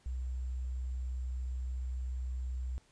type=tone with sample-and-hold; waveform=sine; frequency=63.2 Hz; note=B1; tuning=41 cents sharp; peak=-34 dBFS; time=0.06-2.78 s; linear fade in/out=0 ms; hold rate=7350 Hz; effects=pink hiss -67 dBFS RMS until 2.91 s + resampled to 22050 Hz